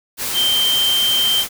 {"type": "tone in noise", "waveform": "sine", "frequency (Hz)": 3136, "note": "G7", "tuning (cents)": 0, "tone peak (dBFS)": -14, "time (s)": [0.33, 1.45], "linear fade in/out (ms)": 50, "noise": "white", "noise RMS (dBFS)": -23, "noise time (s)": [0.17, 1.49], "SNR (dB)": 6, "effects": []}